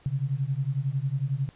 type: beating tone pair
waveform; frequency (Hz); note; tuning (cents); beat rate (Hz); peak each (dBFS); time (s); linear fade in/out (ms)
sine; 130.81 / 141.81; C3 / C#3; 0 / +40; 11; -28; 0.06-1.49; 0
effects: pink hiss -58 dBFS RMS until 1.55 s + resampled to 8000 Hz